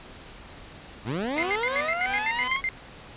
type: linear sweep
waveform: 20% pulse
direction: up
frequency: 92 to 1115 Hz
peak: -22 dBFS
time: 1.04-2.62 s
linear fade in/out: 50 ms
type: tone with tremolo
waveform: 5% pulse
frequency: 248.8 Hz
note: B3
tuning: 13 cents sharp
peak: -22 dBFS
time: 1.36-2.48 s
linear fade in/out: 5 ms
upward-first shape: sine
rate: 2.9 Hz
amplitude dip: 75%
type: tone bursts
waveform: sine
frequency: 2093 Hz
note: C7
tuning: in tune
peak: -24 dBFS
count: 11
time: 1.38-2.689 s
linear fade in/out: 0 ms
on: 49 ms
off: 77 ms
effects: pink hiss -45 dBFS RMS until 3.16 s + resampled to 8000 Hz